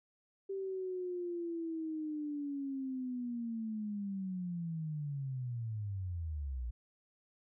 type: linear sweep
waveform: sine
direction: down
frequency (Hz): 392 to 56.8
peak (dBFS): -36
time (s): 0.49-6.71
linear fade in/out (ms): 10
effects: none